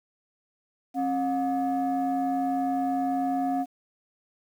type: tone pair together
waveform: sine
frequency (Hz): 269.5 / 719.1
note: C#4 / F#5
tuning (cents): -49 / -50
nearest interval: octave + perfect fourth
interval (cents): 1699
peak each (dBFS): -25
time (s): 0.94-3.66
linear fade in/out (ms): 50
effects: tanh soft clip ceiling -20 dBFS + 9-bit